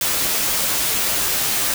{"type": "noise with comb filter", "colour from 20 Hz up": "white", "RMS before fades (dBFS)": -20, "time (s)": [0.01, 1.74], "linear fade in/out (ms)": 2, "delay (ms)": 12, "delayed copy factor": -0.6, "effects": []}